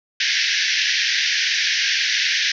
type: band-pass noise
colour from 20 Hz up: pink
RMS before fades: -20 dBFS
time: 0.2-2.52 s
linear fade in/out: 5 ms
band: 1600 to 6000 Hz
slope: 96 dB/octave
effects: none